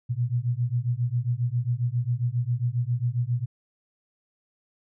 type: beating tone pair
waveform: sine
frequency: 117.7 / 125.1 Hz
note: A#2 / B2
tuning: +17 / +23 cents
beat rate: 7.4 Hz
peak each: -26 dBFS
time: 0.09-3.46 s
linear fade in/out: 20 ms
effects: none